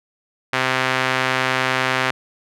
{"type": "tone with band-pass filter", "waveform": "sawtooth", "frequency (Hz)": 130, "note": "C3", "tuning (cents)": -11, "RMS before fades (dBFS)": -20, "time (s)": [0.53, 2.11], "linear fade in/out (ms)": 5, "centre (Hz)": 1900, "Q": 1.1, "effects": []}